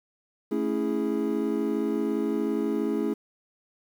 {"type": "chord", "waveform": "triangle", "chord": "A major seventh", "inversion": "none", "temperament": "equal", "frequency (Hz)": [220, 277.2, 329.6, 415.3], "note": ["A3", "C#4", "E4", "G#4"], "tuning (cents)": [0, 0, 0, 0], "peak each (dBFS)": -28, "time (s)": [0.51, 3.14], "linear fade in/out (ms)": 10, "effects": ["9-bit"]}